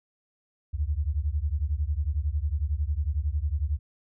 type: beating tone pair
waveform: sine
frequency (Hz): 69.3 / 80.3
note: C#2 / E2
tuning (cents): 0 / -45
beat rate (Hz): 11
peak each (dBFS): -27 / -28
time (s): 0.73-3.79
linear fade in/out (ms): 20
effects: none